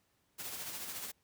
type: noise with tremolo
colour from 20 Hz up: white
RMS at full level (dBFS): -41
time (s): 0.38-1.12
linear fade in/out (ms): 20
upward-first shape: sine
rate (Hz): 14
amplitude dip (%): 40
effects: pink hiss -75 dBFS RMS until 1.23 s + high-pass 60 Hz 12 dB/octave